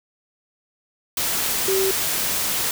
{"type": "tone in noise", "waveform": "sine", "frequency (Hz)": 384.5, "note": "G4", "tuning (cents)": -33, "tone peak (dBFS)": -19, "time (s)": [1.68, 1.91], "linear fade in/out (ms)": 2, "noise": "white", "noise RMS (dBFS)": -23, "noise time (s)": [1.17, 2.71], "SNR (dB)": 1, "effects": []}